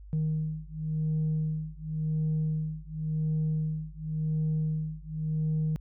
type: beating tone pair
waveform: sine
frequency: 155.56 / 156.48 Hz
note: D#3 / D#3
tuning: 0 / +10 cents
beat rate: 0.92 Hz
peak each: -29 dBFS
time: 0.13-5.76 s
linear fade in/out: 0 ms
effects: tanh soft clip ceiling -23 dBFS + added 50 Hz sine -44 dBFS peak until 5.8 s